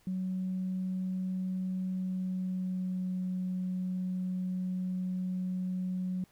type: tone with pitch glide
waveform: sine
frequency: 185.9 to 183.87 Hz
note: F#3 to F#3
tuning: +8 to -11 cents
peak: -30 dBFS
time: 0.07-6.24 s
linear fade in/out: 2 ms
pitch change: -19 cents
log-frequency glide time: 1.9-3.2 s
effects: tanh soft clip ceiling -26 dBFS + pink hiss -66 dBFS RMS until 6.31 s